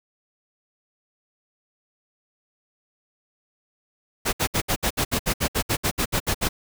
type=noise bursts; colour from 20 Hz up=pink; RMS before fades=-22 dBFS; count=16; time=4.25-6.49 s; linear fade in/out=20 ms; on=80 ms; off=64 ms; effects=none